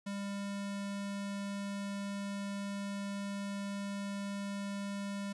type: tone with notch filter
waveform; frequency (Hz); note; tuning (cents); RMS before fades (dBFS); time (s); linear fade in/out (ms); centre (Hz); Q
square; 199.9; G3; +34; -39; 0.06-5.33; 10; 400; 1.3
effects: resampled to 24000 Hz + 11-bit